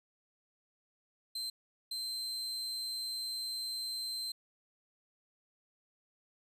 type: tone bursts at uneven times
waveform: 40% pulse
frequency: 4110 Hz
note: C8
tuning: 32 cents flat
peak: -35 dBFS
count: 2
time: 1.35-1.5 / 1.91-4.32 s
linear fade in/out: 5 ms
effects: resampled to 32000 Hz